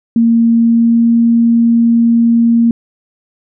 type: tone with pitch glide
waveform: sine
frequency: 230.8 to 232.5 Hz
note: A#3 to A#3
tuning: -17 to -4 cents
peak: -6 dBFS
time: 0.16-2.71 s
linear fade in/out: 2 ms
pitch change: +13 cents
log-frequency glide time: 0.51-1.13 s
effects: none